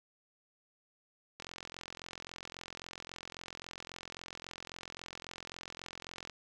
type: click train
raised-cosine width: 0.2 ms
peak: -26 dBFS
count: 215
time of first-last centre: 1.4-6.297 s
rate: 43.7 Hz
effects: none